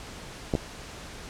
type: clicks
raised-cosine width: 2 ms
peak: -11 dBFS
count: 2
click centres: 0.538 / 0.552 s
effects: pink hiss -42 dBFS RMS until 1.29 s + low-pass 8000 Hz 12 dB/octave